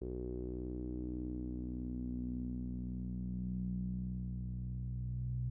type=tone with low-pass filter sweep; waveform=sawtooth; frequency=61.74 Hz; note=B1; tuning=in tune; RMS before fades=-40 dBFS; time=0.01-5.5 s; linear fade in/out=10 ms; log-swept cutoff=390 to 130 Hz; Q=6.4; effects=none